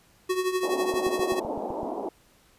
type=tone with tremolo; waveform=square; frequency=369.8 Hz; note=F#4; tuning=1 cent flat; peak=-22 dBFS; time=0.29-1.4 s; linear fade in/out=10 ms; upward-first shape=triangle; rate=12 Hz; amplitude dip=75%
type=band-pass noise; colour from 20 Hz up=white; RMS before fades=-32 dBFS; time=0.63-2.09 s; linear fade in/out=5 ms; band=220 to 880 Hz; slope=48 dB/octave
type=click train; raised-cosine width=2 ms; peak=-23 dBFS; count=8; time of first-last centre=0.94-1.832 s; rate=7.85 Hz
effects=pink hiss -60 dBFS RMS until 2.58 s + resampled to 32000 Hz